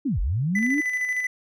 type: linear two-way sweep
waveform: sine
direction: down then up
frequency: 310.2 to 37.7 to 310.2 Hz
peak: -21 dBFS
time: 0.05-0.81 s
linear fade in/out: 10 ms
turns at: 0.2 s
type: tone with tremolo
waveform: triangle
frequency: 2000 Hz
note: B6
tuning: 21 cents sharp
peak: -20 dBFS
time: 0.55-1.27 s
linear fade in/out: 5 ms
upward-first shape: square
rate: 13 Hz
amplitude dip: 40%
effects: none